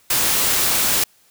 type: noise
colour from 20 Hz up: white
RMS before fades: -18 dBFS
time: 0.1-1.04 s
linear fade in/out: 5 ms
effects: white hiss -56 dBFS RMS until 1.3 s